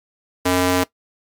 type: tone with high-pass filter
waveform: square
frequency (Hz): 90.8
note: F#2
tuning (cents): -32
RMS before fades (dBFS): -17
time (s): 0.45-0.84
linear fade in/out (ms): 10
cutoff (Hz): 290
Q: 0.91
effects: noise-tail reverb RT60 0.1 s tail -18 dB re dry + MP3 96 kbps